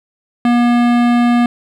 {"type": "tone with hard clipping", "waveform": "sine", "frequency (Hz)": 240, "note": "B3", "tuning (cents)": -49, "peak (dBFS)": -11, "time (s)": [0.45, 1.46], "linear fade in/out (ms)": 2, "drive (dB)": 18, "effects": []}